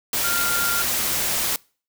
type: tone in noise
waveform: sine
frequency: 1396.9 Hz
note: F6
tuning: in tune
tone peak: -24 dBFS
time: 0.24-0.82 s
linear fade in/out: 2 ms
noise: white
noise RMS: -23 dBFS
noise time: 0.13-1.56 s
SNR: -4 dB
effects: noise-tail reverb RT60 0.4 s tail -25 dB re dry